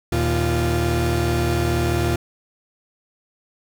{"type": "tone cluster", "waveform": "35% pulse", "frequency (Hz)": [78.4, 118.9, 347.5], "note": ["D#2", "A#2", "F4"], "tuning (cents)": [14, 35, -9], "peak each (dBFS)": -21, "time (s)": [0.12, 2.16], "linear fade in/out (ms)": 5, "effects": []}